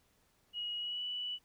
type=tone with pitch glide; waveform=sine; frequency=2898 to 2959 Hz; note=F#7 to F#7; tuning=-37 to -1 cents; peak=-36 dBFS; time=0.53-1.39 s; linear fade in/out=50 ms; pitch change=+36 cents; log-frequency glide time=0.78-1.03 s; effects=pink hiss -72 dBFS RMS until 1.44 s